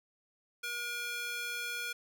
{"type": "tone with high-pass filter", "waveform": "square", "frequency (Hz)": 478, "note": "A#4", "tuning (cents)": 43, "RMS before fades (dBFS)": -38, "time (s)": [0.63, 1.93], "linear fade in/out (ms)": 10, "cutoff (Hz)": 1800, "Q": 1.7, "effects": []}